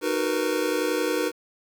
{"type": "chord", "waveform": "square", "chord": "B major seventh", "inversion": "first", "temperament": "just", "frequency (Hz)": [308.7, 370.4, 463, 493.9], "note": ["D#4", "F#4", "A#4", "B4"], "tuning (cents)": [-14, 2, -12, 0], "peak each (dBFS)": [-29, -30, -29, -29], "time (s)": [0.01, 1.32], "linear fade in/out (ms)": 50, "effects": ["8-bit"]}